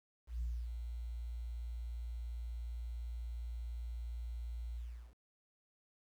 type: tone with ADSR envelope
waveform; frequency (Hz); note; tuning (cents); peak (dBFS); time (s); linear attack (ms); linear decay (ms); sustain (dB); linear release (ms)
sine; 58.6; A#1; +10; -33; 0.27-5.15; 140; 260; -6; 380
effects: tanh soft clip ceiling -33 dBFS + 11-bit